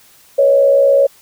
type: tone with frequency modulation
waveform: sine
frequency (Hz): 554.4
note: C#5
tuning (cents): 0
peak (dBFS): -7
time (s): 0.38-1.07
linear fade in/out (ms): 10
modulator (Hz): 64.1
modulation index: 0.64
effects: white hiss -47 dBFS RMS until 1.21 s